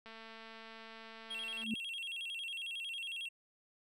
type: click train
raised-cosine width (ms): 0.3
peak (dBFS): -36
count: 354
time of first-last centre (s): 0.06-1.636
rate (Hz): 224
type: tone with vibrato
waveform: triangle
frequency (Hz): 2974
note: F#7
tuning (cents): +8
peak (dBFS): -38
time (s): 1.3-3.29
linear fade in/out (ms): 10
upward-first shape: square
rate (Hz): 11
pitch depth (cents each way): 160
type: tone with exponential growth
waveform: sine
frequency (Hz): 222.2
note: A3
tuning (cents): +17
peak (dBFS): -31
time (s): 1.49-1.74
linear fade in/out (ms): 2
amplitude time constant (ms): 54
effects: none